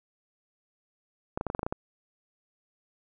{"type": "clicks", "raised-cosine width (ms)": 1, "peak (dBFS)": -16, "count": 9, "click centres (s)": [1.375, 1.411, 1.467, 1.501, 1.549, 1.593, 1.631, 1.665, 1.725], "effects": []}